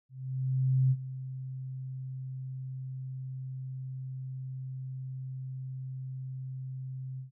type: tone with ADSR envelope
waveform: sine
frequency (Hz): 130.81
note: C3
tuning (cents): 0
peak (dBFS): -21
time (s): 0.09-7.31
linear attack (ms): 820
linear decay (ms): 49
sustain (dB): -15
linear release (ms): 120
effects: none